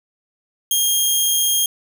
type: tone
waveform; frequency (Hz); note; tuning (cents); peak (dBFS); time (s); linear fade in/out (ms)
10% pulse; 3233; G#7; -47; -7; 0.71-1.66; 2
effects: none